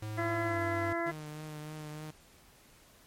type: tone with pitch glide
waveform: square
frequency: 107.6 to 99.24 Hz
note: A2 to G2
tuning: -38 to +22 cents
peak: -37 dBFS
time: 0.02-0.93 s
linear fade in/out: 5 ms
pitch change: -140 cents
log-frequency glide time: 0.47-0.57 s
type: harmonic tone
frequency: 337.9 Hz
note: E4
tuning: 43 cents sharp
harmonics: 1 / 2 / 3 / 4 / 5 / 6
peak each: -35 / -35 / -40 / -40 / -40 / -40 dBFS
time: 0.17-1.12 s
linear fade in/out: 20 ms
type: tone with vibrato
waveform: sawtooth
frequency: 152.8 Hz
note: D#3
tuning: 31 cents flat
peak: -37 dBFS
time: 1.06-2.11 s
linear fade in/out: 5 ms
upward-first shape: triangle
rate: 3.3 Hz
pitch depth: 27 cents each way
effects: pink hiss -60 dBFS RMS until 3.06 s + MP3 64 kbps